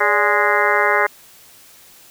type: harmonic tone with a mistuned harmonic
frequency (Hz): 207.4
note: G#3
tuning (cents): -2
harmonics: 2 / 3 / 4 / 5 / 6 / 7 / 8 / 9 / 10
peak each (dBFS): -22 / -22 / -22 / -22 / -22 / -22 / -22 / -22 / -22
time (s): 0-1.07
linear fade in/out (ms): 10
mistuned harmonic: 3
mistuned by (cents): -110
effects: white hiss -46 dBFS RMS until 2.1 s